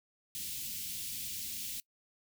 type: band-stop noise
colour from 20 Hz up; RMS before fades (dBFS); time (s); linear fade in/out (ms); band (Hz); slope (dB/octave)
white; -40; 0.35-1.8; 0; 260 to 2600; 24
effects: noise-tail reverb RT60 0.1 s tail -24 dB re dry